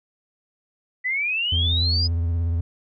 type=exponential sweep; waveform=sine; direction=up; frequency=1964 to 5060 Hz; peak=-21 dBFS; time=1.04-2.08 s; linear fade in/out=20 ms
type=tone with vibrato; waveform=triangle; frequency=84.2 Hz; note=E2; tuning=37 cents sharp; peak=-18 dBFS; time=1.52-2.61 s; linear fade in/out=5 ms; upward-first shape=sine; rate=17 Hz; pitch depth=48 cents each way
effects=none